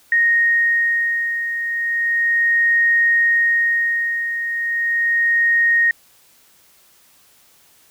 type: beating tone pair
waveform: sine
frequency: 1863 / 1863.35 Hz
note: A#6 / A#6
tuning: -2 / -1 cents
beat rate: 0.35 Hz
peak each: -15 / -22 dBFS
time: 0.12-5.91 s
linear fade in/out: 2 ms
effects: white hiss -53 dBFS RMS until 7.9 s